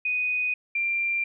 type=tone pair in turn; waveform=sine; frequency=2489 / 2374 Hz; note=D#7 / D7; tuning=0 / +18 cents; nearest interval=minor second; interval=82 cents; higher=first; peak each=-23 dBFS; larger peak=neither; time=0.05-0.54 / 0.75-1.24 s; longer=neither; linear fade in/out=5 ms; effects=none

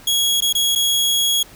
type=tone with dropouts; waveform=sawtooth; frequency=3322 Hz; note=G#7; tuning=in tune; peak=-12 dBFS; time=0.07-1.43 s; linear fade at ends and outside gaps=5 ms; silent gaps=0.406-0.421 / 0.528-0.55 / 0.752-0.757 s; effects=pink hiss -44 dBFS RMS until 1.55 s

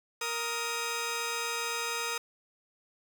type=tone pair together; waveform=10% pulse; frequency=466.9 / 1253 Hz; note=A#4 / D#6; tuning=+3 / +12 cents; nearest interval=octave + perfect fourth; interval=1709 cents; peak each=-26 dBFS; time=0.21-2.18 s; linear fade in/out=5 ms; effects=9-bit

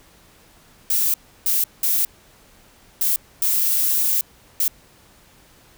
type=noise bursts at uneven times; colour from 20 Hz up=violet; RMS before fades=-19 dBFS; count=6; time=0.9-1.14 / 1.46-1.64 / 1.83-2.05 / 3.01-3.16 / 3.42-4.21 / 4.6-4.68 s; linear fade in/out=2 ms; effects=pink hiss -52 dBFS RMS until 5.77 s

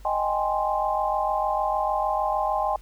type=chord; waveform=sine; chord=Ab major seventh; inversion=second; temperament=equal; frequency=622.3 / 784 / 830.6 / 1046.5 Hz; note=Eb5 / G5 / Ab5 / C6; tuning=0 / 0 / 0 / 0 cents; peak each=-28 / -27 / -27 / -28 dBFS; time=0.05-2.76 s; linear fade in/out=2 ms; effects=added 50 Hz sine -43 dBFS peak until 2.81 s + pink hiss -56 dBFS RMS until 2.81 s

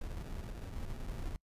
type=noise with sample-and-hold; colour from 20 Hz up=brown; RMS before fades=-41 dBFS; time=0.01-1.36 s; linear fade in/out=2 ms; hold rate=1050 Hz; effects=noise-tail reverb RT60 0.1 s tail -26 dB re dry + resampled to 32000 Hz

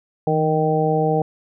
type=harmonic tone with a mistuned harmonic; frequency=155.56 Hz; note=D#3; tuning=in tune; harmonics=1 / 2 / 3 / 4 / 5; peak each=-21 / -26 / -20 / -25 / -22 dBFS; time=0.27-1.22 s; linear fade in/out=2 ms; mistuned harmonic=1; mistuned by=+38 cents; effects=none

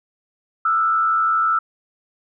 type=tone with frequency modulation; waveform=sine; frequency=1327 Hz; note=E6; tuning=11 cents sharp; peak=-15 dBFS; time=0.65-1.59 s; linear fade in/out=5 ms; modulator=92.4 Hz; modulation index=0.64; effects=none

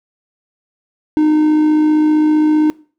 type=tone with amplitude modulation; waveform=triangle; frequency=306.4 Hz; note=D#4; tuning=27 cents flat; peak=-6 dBFS; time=1.17-2.7 s; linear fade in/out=0 ms; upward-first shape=sine; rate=55.3 Hz; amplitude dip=25%; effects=noise-tail reverb RT60 0.4 s tail -22 dB re dry

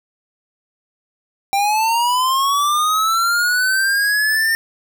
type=linear sweep; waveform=square; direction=up; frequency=784 to 1817 Hz; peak=-15 dBFS; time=1.53-4.55 s; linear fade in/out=0 ms; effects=none

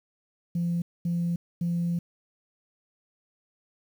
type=tone bursts at uneven times; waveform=sine; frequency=171.6 Hz; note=F3; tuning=30 cents flat; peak=-23 dBFS; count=3; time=0.55-0.82 / 1.05-1.36 / 1.61-1.99 s; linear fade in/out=5 ms; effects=tanh soft clip ceiling -21 dBFS + 9-bit

